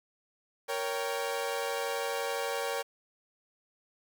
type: chord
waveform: sawtooth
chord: G diminished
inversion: first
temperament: equal with one note detuned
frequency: 466.2 / 557.9 / 784 Hz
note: Bb4 / Db5 / G5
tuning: 0 / +11 / 0 cents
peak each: -31 / -31 / -34 dBFS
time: 0.68-2.83 s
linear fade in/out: 20 ms
effects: 9-bit